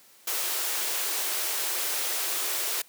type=high-pass noise; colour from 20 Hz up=white; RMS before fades=-29 dBFS; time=0.27-2.82 s; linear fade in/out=5 ms; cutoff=320 Hz; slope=96 dB/octave; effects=white hiss -56 dBFS RMS until 2.88 s + high-pass 150 Hz 12 dB/octave